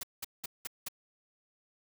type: noise bursts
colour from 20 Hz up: white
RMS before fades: -38 dBFS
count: 5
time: 0.01-0.885 s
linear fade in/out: 5 ms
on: 23 ms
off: 190 ms
effects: none